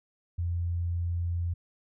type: tone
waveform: sine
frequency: 86.2 Hz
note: F2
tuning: 22 cents flat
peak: -27 dBFS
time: 0.38-1.54 s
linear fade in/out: 10 ms
effects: none